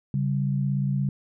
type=tone pair together; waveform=sine; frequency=138.59 / 195.69 Hz; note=C#3 / G3; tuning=0 / -3 cents; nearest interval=tritone; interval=597 cents; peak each=-23 / -28 dBFS; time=0.14-1.09 s; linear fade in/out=2 ms; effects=none